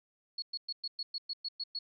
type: tone bursts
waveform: sine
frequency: 4353 Hz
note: C#8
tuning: 32 cents flat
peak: -34 dBFS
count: 10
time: 0.38-1.79 s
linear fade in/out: 5 ms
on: 42 ms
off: 110 ms
effects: none